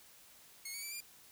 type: tone with pitch steps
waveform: 10% pulse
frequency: 2174 / 2245 / 2319 / 2396 Hz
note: C#7 / C#7 / D7 / D7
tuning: -34 / +21 / -22 / +34 cents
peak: -33 dBFS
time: 0.65-1.006 s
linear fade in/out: 5 ms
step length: 89 ms
effects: white hiss -60 dBFS RMS until 1.31 s